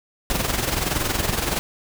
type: noise with amplitude modulation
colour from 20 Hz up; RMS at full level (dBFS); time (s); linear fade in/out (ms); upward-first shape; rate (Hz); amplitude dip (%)
pink; -21; 0.3-1.59; 0; sine; 21.4; 60
effects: none